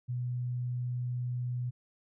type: tone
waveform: sine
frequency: 123.47 Hz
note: B2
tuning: in tune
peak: -31 dBFS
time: 0.08-1.71 s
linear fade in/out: 20 ms
effects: none